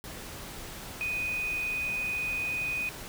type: tone in noise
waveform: sine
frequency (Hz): 2489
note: D#7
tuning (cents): 0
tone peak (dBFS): -29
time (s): 1.01-2.89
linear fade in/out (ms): 0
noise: pink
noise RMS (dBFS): -42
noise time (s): 0.04-3.08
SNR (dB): +10
effects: none